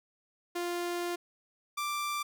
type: tone pair in turn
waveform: sawtooth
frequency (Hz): 349.2 / 1177.3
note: F4 / D6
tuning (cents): 0 / +4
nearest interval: octave + major sixth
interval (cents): 2104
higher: second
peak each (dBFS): -28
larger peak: neither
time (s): 0.55-1.16 / 1.77-2.23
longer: first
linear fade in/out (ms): 10
effects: none